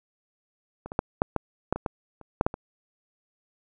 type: clicks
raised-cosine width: 1 ms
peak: -23 / -21 / -8 / -6 / -10 / -9 / -17 / -13 / -30 / -6 / -8 / -20 dBFS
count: 12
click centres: 0.86 / 0.919 / 0.991 / 1.219 / 1.363 / 1.726 / 1.76 / 1.862 / 2.213 / 2.411 / 2.465 / 2.541 s
effects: none